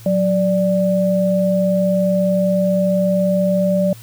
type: tone pair together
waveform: sine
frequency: 184.35 / 587.3 Hz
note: F#3 / D5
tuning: -6 / 0 cents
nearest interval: octave + minor sixth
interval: 2006 cents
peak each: -16 dBFS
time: 0.06-3.93 s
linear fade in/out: 2 ms
effects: added 114 Hz sine -37 dBFS peak until 4.02 s + white hiss -44 dBFS RMS until 4.02 s